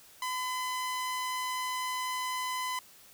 sawtooth tone, 1012 Hz, B5, 42 cents sharp, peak -28 dBFS, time 0.22-2.79 s, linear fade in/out 2 ms, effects white hiss -56 dBFS RMS until 3.13 s

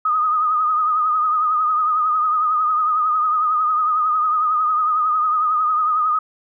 sine tone with vibrato, 1244.5 Hz, D#6, in tune, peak -15 dBFS, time 0.05-6.19 s, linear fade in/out 5 ms, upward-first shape triangle, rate 11 Hz, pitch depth 65 cents each way, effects none

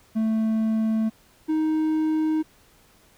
triangle tone pair in turn, 220.7 / 312.9 Hz, A3 / D#4, +5 / +10 cents, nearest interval tritone, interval 605 cents, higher second, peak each -18 dBFS, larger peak neither, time 0.15-1.1 / 1.48-2.43 s, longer neither, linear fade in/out 20 ms, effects pink hiss -57 dBFS RMS until 3.17 s

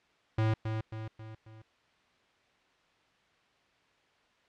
square tone with echo, 110 Hz, A2, in tune, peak -26 dBFS, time 0.38-0.54 s, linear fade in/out 5 ms, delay 270 ms, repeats 4, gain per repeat -6 dB, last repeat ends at 1.62 s, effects white hiss -67 dBFS RMS until 4.48 s + low-pass 3000 Hz 12 dB/octave

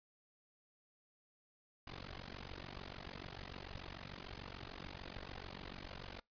pink noise with amplitude modulation, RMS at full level -45 dBFS, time 1.87-6.2 s, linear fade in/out 5 ms, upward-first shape sine, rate 46.8 Hz, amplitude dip 100%, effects noise-tail reverb RT60 0.2 s tail -26 dB re dry + resampled to 11025 Hz

